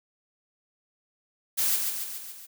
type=noise with echo; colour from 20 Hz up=blue; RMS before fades=-25 dBFS; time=1.57-1.77 s; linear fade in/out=20 ms; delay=140 ms; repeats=5; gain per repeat=-4 dB; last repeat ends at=2.47 s; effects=none